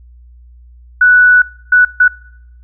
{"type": "tone bursts at uneven times", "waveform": "sine", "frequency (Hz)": 1480, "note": "F#6", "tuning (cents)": 0, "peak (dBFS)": -4, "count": 3, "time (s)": [[1.01, 1.42], [1.72, 1.85], [2, 2.08]], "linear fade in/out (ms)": 5, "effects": ["noise-tail reverb RT60 0.9 s tail -25 dB re dry", "added 60 Hz sine -37 dBFS peak until 2.63 s"]}